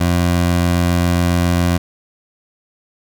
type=tone; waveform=20% pulse; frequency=87.31 Hz; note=F2; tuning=in tune; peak=-8 dBFS; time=0-1.78 s; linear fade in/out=10 ms; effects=none